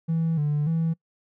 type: tone with vibrato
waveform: triangle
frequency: 155.56 Hz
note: D#3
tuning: in tune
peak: -18 dBFS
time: 0.08-0.94 s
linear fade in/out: 20 ms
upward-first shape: square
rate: 1.7 Hz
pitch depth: 88 cents each way
effects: noise-tail reverb RT60 0.1 s tail -26 dB re dry + tanh soft clip ceiling -17 dBFS